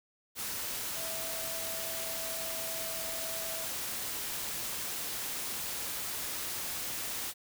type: tone in noise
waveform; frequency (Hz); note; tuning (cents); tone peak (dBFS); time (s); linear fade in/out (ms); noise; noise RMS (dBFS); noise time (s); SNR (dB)
sine; 656; E5; -9; -43; 0.94-3.68; 50; white; -37; 0.35-7.34; -9
effects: none